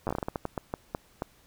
slowing click train, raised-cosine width 1 ms, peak -16 dBFS, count 15, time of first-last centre 0.07-1.221 s, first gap 9 ms, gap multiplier 1.3, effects pink hiss -61 dBFS RMS until 1.46 s

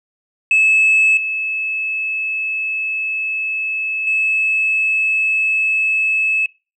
sine tone with level steps, 2600 Hz, E7, 24 cents flat, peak -8 / -18 / -13 dBFS, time 0.51-6.46 s, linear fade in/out 2 ms, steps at 1.17 / 4.07 s, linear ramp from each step 2 ms, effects noise-tail reverb RT60 0.3 s tail -23 dB re dry + tanh soft clip ceiling -7 dBFS

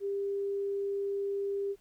sine tone, 398.4 Hz, G4, 28 cents sharp, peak -30 dBFS, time 0-1.76 s, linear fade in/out 50 ms, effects pink hiss -68 dBFS RMS until 1.8 s

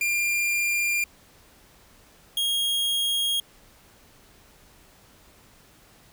45% pulse tone pair in turn, 2395 / 3265 Hz, D7 / G#7, +33 / -30 cents, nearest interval perfect fourth, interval 537 cents, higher second, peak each -22 dBFS, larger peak neither, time 0.01-1.04 / 2.37-3.4 s, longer neither, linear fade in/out 2 ms, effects pink hiss -55 dBFS RMS until 6.12 s

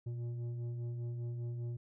sine tone with frequency modulation, 120 Hz, B2, 49 cents flat, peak -34 dBFS, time 0.06-1.77 s, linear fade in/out 10 ms, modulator 235 Hz, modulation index 0.33, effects tanh soft clip ceiling -36 dBFS

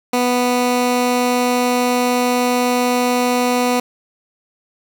15% pulse tone, 246.9 Hz, B3, in tune, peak -8 dBFS, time 0.13-3.8 s, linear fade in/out 5 ms, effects none

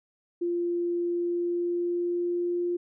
sine tone with pitch glide, 346.8 to 350.4 Hz, F4 to F4, -12 to +6 cents, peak -25 dBFS, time 0.41-2.77 s, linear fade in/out 10 ms, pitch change +18 cents, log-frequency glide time 1-2.6 s, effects none

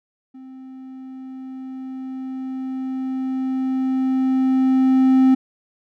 triangle tone with level ramp, 261.6 Hz, C4, in tune, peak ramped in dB -35 to -8 dBFS, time 0.34-5.35 s, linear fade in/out 10 ms, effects none

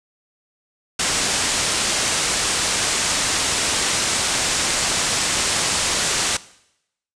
white low-pass noise, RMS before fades -21 dBFS, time 0.99-6.37 s, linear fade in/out 5 ms, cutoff 9000 Hz, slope 48 dB/octave, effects noise-tail reverb RT60 0.8 s tail -19 dB re dry

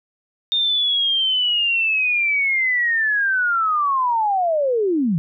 sine linear sweep, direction down, 3654 to 150.9 Hz, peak -16 dBFS, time 0.52-5.18 s, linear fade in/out 0 ms, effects none

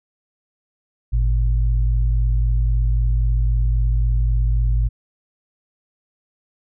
sine tone pair together, 52.77 / 116.54 Hz, G#1 / A#2, +28 / 0 cents, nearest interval octave + major second, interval 1372 cents, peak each -15 / -23 dBFS, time 1.12-4.89 s, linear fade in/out 20 ms, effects none

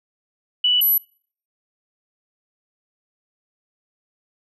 sine tone pair in turn, 2960 / 11799 Hz, F#7 / F#9, 0 / -6 cents, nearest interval 2 octaves, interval 2394 cents, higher second, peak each -14 dBFS, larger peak neither, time 0.64-0.81 / 0.81-0.98 s, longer neither, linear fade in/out 5 ms, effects noise-tail reverb RT60 0.5 s tail -24 dB re dry

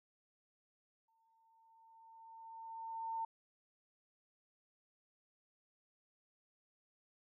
sine tone with exponential growth, 904 Hz, A5, 47 cents sharp, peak -36 dBFS, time 1.08-3.25 s, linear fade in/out 5 ms, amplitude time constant 470 ms, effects none

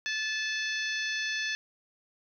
harmonic tone, 870 Hz, A5, 20 cents flat, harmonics 2 / 3 / 4 / 5 / 6 / 7, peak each -32 / -36 / -38 / -40 / -42 / -43 dBFS, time 0.06-1.55 s, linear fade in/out 0 ms, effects none

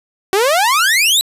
sawtooth exponential sweep, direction up, 370.6 to 4035 Hz, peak -7 dBFS, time 0.33-1.21 s, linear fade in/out 0 ms, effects resampled to 32000 Hz + 8-bit

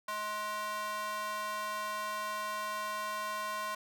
square tone with high-pass filter, 211 Hz, G#3, 28 cents sharp, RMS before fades -37 dBFS, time 0.08-3.75 s, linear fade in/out 5 ms, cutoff 990 Hz, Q 2.5, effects none

